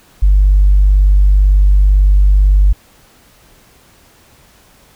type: tone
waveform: sine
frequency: 49 Hz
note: G1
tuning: in tune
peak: -4 dBFS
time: 0.22-2.73 s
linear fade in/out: 10 ms
effects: tanh soft clip ceiling -1 dBFS + pink hiss -47 dBFS RMS until 4.95 s